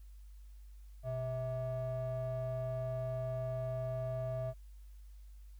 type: ring-modulated tone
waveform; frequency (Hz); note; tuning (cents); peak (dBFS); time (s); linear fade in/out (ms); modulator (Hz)
triangle; 261.6; C4; 0; -30; 1.03-4.54; 50; 386
effects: added 50 Hz sine -50 dBFS peak until 5.59 s + white hiss -73 dBFS RMS until 5.59 s